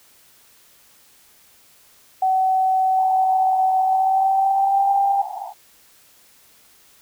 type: tone with pitch glide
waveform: sine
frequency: 756 to 793.1 Hz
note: F#5 to G5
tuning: +37 to +20 cents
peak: -15 dBFS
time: 2.22-5.22 s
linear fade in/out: 5 ms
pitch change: +83 cents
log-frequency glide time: 3.81-4.94 s
type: band-pass noise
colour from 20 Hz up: pink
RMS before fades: -31 dBFS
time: 2.96-5.54 s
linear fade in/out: 50 ms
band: 730 to 870 Hz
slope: 96 dB/octave
effects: white hiss -53 dBFS RMS until 7.01 s